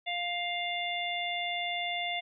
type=harmonic tone; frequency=700 Hz; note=F5; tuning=4 cents sharp; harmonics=1 / 3 / 4 / 5; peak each=-35 / -35 / -39 / -37 dBFS; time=0.06-2.21 s; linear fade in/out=20 ms; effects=none